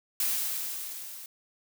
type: noise with level ramp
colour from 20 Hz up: blue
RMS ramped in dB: -27 to -44 dBFS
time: 0.2-1.26 s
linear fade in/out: 2 ms
effects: none